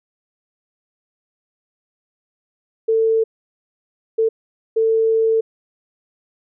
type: tone bursts at uneven times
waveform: sine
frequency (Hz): 447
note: A4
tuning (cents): +27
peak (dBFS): -13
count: 3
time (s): 2.88-3.24 / 4.18-4.29 / 4.76-5.41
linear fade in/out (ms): 10
effects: none